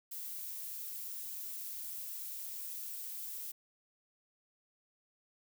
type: noise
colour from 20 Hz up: violet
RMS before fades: -43 dBFS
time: 0.11-3.52 s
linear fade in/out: 10 ms
effects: none